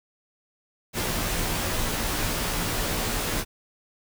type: noise with comb filter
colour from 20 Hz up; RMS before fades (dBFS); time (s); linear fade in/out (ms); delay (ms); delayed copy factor
pink; -27; 0.93-3.45; 50; 15; -0.7
effects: none